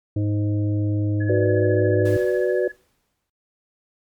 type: harmonic tone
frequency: 103.83 Hz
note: G#2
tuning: in tune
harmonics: 1 / 3 / 5 / 6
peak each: -20 / -25 / -36 / -40 dBFS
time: 0.16-2.17 s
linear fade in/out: 5 ms
type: tone with tremolo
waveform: sine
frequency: 1696 Hz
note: G#6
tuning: 36 cents sharp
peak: -29 dBFS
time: 1.2-2.72 s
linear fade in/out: 10 ms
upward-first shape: triangle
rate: 14 Hz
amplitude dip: 85%
type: chord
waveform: sine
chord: B minor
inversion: second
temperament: equal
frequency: 370 / 493.9 / 587.3 Hz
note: F#4 / B4 / D5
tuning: 0 / 0 / 0 cents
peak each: -20 / -22 / -24 dBFS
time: 1.29-2.68 s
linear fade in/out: 5 ms
type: noise with exponential decay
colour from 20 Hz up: pink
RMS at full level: -39 dBFS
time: 2.05-3.3 s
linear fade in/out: 5 ms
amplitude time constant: 270 ms
effects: noise-tail reverb RT60 0.4 s tail -26 dB re dry + MP3 96 kbps